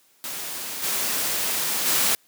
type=noise with level steps; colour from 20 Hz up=white; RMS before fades=-32 / -25 / -21 dBFS; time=0.24-2.15 s; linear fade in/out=0 ms; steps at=0.82 / 1.85 s; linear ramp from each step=20 ms; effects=white hiss -60 dBFS RMS until 2.27 s + high-pass 150 Hz 12 dB/octave